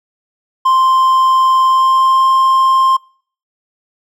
triangle tone with pitch glide, 1046.5 to 1055.6 Hz, C6 to C6, 0 to +15 cents, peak -6 dBFS, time 0.65-2.97 s, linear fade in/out 10 ms, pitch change +15 cents, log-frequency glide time 1.64-2.27 s, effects noise-tail reverb RT60 0.5 s tail -25 dB re dry

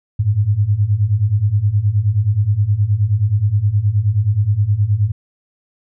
sine beating tone pair, 98 / 107.5 Hz, G2 / A2, 0 / -40 cents, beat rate 9.5 Hz, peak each -17 / -14 dBFS, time 0.19-5.12 s, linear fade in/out 10 ms, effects none

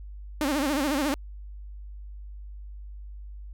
sawtooth tone with vibrato, 285.1 Hz, C#4, 49 cents sharp, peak -20 dBFS, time 0.41-1.14 s, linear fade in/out 0 ms, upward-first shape sine, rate 14 Hz, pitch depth 140 cents each way, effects added 50 Hz sine -38 dBFS peak until 3.53 s

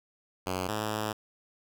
5% pulse tone pair in turn, 92.5 / 107.29 Hz, F#2 / A2, 0 / -43 cents, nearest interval minor third, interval 257 cents, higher second, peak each -19 dBFS, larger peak neither, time 0.46-0.68 / 0.68-1.13 s, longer second, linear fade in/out 10 ms, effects none

